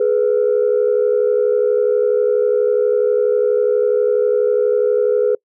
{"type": "tone pair together", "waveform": "sine", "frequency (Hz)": [421.7, 493.9], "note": ["G#4", "B4"], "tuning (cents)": [26, 0], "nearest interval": "minor third", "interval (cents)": 274, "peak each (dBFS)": -14, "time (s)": [0, 5.35], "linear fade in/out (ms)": 5, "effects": ["noise-tail reverb RT60 0.1 s tail -26 dB re dry", "tanh soft clip ceiling -7 dBFS"]}